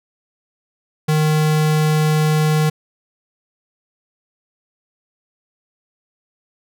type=tone; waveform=square; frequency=154.2 Hz; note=D#3; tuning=15 cents flat; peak=-14 dBFS; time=1.08-2.7 s; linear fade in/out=10 ms; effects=none